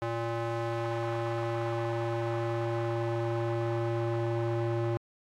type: tone with band-pass filter sweep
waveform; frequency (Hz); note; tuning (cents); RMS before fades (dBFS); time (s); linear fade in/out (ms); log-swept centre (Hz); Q
square; 116.2; A#2; -5; -31; 0.02-4.97; 0; 750 to 390; 0.77
effects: AAC 64 kbps

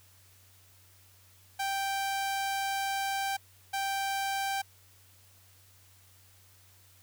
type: tone bursts at uneven times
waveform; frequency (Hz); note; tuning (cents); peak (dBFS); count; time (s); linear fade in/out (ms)
sawtooth; 784; G5; 0; -26; 2; 1.59-3.37 / 3.73-4.62; 10
effects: added 94 Hz sine -61 dBFS peak until 7.02 s + white hiss -61 dBFS RMS until 7.02 s

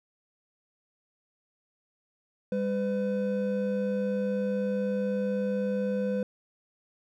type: tone pair together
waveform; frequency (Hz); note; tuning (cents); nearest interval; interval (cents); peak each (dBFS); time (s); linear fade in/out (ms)
triangle; 200 / 504; G3 / B4; +35 / +35; octave + major third; 1600; -27; 2.52-6.23; 2
effects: none

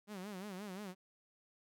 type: tone with vibrato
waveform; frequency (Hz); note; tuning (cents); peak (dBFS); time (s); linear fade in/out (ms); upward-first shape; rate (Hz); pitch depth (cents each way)
sawtooth; 196; G3; 0; -40; 0.07-0.95; 50; sine; 5.7; 140
effects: none

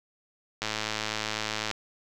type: click train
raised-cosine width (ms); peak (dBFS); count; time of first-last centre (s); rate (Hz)
0.2; -12; 119; 0.62-1.713; 108
effects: none

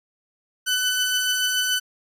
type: tone pair together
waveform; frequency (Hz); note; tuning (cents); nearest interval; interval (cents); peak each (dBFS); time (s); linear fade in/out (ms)
sawtooth; 1500 / 3007; F#6 / F#7; +23 / +27; octave; 1204; -20; 0.66-1.8; 20
effects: resampled to 32000 Hz

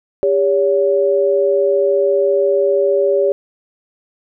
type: tone pair together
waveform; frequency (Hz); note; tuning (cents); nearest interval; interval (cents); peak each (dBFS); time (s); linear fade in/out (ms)
sine; 400.5 / 565.7; G4 / C#5; +37 / +35; tritone; 598; -14; 0.23-3.32; 0
effects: none

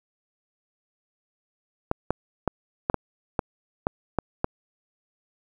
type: clicks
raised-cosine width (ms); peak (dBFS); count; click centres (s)
1; -8; 9; 1.914 / 2.106 / 2.477 / 2.899 / 2.943 / 3.392 / 3.869 / 4.187 / 4.444
effects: 8-bit

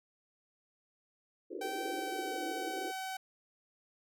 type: band-pass noise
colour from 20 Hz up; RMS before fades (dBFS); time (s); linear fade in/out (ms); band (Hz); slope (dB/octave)
pink; -41; 1.5-2.92; 20; 290 to 520; 96
type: tone with pitch glide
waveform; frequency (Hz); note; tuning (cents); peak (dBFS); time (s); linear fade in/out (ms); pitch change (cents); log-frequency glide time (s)
sawtooth; 774 to 759.8; G5 to F#5; -22 to +46; -34; 1.61-3.17; 5; -32; 1.84-2.43
effects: none

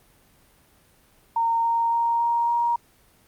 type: tone with pitch steps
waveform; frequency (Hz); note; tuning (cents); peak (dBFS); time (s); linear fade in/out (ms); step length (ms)
sine; 920 / 925.9 / 931.8 / 937.7 / 943.7; A#5 / A#5 / A#5 / A#5 / A#5; -23 / -12 / -1 / +10 / +21; -19; 1.36-2.76; 5; 280
effects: pink hiss -58 dBFS RMS until 3.27 s + Opus 32 kbps

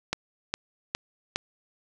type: click train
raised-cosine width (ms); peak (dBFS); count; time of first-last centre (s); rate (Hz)
0.2; -9; 4; 0.13-1.36; 2.44
effects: none

